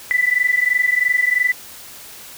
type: tone pair together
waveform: sine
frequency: 1975.5 / 1998.5 Hz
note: B6 / B6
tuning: 0 / +20 cents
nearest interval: unison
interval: 20 cents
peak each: -17 dBFS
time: 0.11-1.52 s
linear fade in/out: 0 ms
effects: white hiss -38 dBFS RMS until 2.37 s